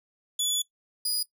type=tone pair in turn; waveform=20% pulse; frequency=3432 / 4921 Hz; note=A7 / D#8; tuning=-44 / -20 cents; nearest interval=tritone; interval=624 cents; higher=second; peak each=-19 dBFS; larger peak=neither; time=0.39-0.62 / 1.05-1.23 s; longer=first; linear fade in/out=5 ms; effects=noise-tail reverb RT60 0.1 s tail -18 dB re dry